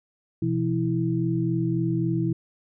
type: tone cluster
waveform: sine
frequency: 125.3 / 169 / 327.3 Hz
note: B2 / E3 / E4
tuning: +25 / +43 / -12 cents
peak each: -26 dBFS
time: 0.42-2.33 s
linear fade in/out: 5 ms
effects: none